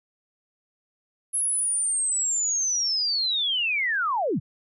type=linear sweep; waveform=sine; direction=down; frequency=10820 to 91.9 Hz; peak=-22 dBFS; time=1.33-4.4 s; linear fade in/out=20 ms; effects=none